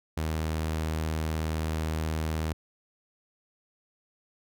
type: tone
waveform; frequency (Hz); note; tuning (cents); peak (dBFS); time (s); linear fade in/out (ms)
sawtooth; 79; D#2; +27; -24; 0.17-2.53; 5
effects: none